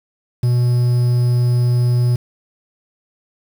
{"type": "tone with quantisation", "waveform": "triangle", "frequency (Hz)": 122.2, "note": "B2", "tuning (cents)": -18, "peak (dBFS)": -10, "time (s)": [0.43, 2.16], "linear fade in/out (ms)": 5, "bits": 6, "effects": []}